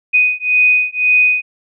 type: beating tone pair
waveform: sine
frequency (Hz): 2491 / 2492.9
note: D#7 / D#7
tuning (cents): +1 / +3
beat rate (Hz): 1.9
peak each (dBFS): -13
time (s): 0.13-1.42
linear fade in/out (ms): 20
effects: none